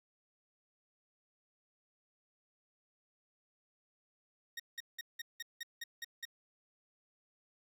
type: tone bursts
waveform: 20% pulse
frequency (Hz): 1865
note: A#6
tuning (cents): 0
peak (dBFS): -35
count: 9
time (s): 4.57-6.253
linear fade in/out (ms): 5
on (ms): 27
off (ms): 180
effects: 12-bit